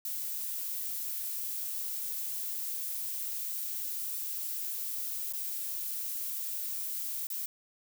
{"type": "noise with dropouts", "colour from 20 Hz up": "violet", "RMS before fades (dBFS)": -36, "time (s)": [0.05, 7.46], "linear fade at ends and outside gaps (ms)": 1, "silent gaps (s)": [[5.325, 5.335], [7.27, 7.302]], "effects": []}